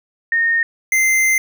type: tone pair in turn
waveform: sine / square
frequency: 1841 / 2079 Hz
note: A#6 / C7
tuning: -22 / -12 cents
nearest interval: major second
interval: 210 cents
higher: second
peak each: -13 dBFS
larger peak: neither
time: 0.32-0.63 / 0.92-1.38 s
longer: second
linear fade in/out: 2 ms
effects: none